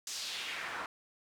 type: noise with band-pass filter sweep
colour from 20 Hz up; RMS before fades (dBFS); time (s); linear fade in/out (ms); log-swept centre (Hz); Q
pink; -40; 0.07-0.86; 2; 6400 to 1100; 1.8
effects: none